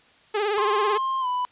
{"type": "tone with vibrato", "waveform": "sawtooth", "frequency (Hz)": 415.3, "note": "G#4", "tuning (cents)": 0, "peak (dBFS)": -18, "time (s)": [0.34, 0.98], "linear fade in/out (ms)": 10, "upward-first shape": "triangle", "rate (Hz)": 18, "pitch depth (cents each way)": 95}
{"type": "tone with pitch glide", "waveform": "triangle", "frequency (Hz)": [1059, 993.8], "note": ["C6", "B5"], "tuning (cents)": [21, 11], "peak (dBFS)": -21, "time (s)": [0.58, 1.45], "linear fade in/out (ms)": 0, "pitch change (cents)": -110, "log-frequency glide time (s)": [1.2, 1.27]}
{"effects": ["white hiss -56 dBFS RMS until 1.51 s", "resampled to 8000 Hz"]}